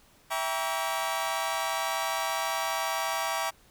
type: chord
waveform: sawtooth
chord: E diminished seventh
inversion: none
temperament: just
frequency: 659.3 / 791.1 / 949.3 / 1139.2 Hz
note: E5 / G5 / Bb5 / Db6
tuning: 0 / +16 / +31 / +47 cents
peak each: -30 dBFS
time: 0.3-3.51 s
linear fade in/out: 20 ms
effects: pink hiss -60 dBFS RMS until 3.7 s